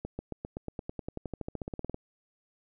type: accelerating click train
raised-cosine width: 2 ms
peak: -22 dBFS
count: 23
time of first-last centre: 0.05-1.944 s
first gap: 140 ms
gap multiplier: 0.95
effects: none